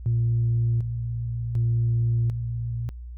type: tone with tremolo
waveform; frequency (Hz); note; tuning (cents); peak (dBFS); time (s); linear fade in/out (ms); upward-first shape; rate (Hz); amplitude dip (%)
sine; 116.54; A#2; 0; -18; 0.06-2.89; 0; square; 0.67; 60
effects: tanh soft clip ceiling -16 dBFS + added 60 Hz sine -35 dBFS peak until 3.17 s